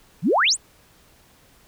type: exponential sweep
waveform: sine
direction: up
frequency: 135.4 to 9930 Hz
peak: -15 dBFS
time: 0.22-0.57 s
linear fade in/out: 50 ms
effects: pink hiss -55 dBFS RMS until 1.67 s